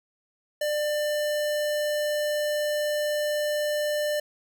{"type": "tone", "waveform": "square", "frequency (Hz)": 596, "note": "D5", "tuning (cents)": 25, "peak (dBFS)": -25, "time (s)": [0.61, 4.2], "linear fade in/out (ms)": 5, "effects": []}